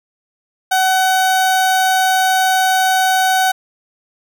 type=tone; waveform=30% pulse; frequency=753 Hz; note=F#5; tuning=30 cents sharp; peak=-9 dBFS; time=0.71-3.52 s; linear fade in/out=10 ms; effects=none